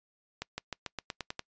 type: accelerating click train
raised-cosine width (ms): 0.2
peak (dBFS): -18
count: 9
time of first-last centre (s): 0.42-1.394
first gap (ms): 160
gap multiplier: 0.92
effects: noise-tail reverb RT60 0.1 s tail -25 dB re dry + resampled to 16000 Hz